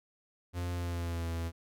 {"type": "tone with pitch glide", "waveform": "45% pulse", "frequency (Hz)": [87.9, 83.45], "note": ["F2", "E2"], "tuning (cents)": [12, 22], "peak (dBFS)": -33, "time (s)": [0.53, 1.52], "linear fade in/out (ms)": 50, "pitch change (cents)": -90, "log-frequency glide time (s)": [0.72, 1.28], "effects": []}